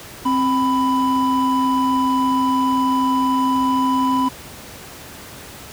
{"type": "tone pair together", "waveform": "triangle", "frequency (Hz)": [263.5, 995], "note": ["C4", "B5"], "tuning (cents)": [12, 13], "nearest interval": "octave + major seventh", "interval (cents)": 2301, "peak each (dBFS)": -16, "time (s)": [0.25, 4.29], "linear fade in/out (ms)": 10, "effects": ["pink hiss -37 dBFS RMS until 5.72 s", "high-pass 60 Hz 12 dB/octave"]}